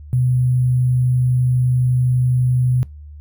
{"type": "tone with sample-and-hold", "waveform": "sine", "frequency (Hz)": 125.9, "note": "B2", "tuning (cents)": 34, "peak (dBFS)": -13, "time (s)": [0.13, 2.83], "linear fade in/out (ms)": 0, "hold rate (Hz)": 11025, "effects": ["noise-tail reverb RT60 0.2 s tail -21 dB re dry", "added 74 Hz sine -34 dBFS peak until 3.2 s"]}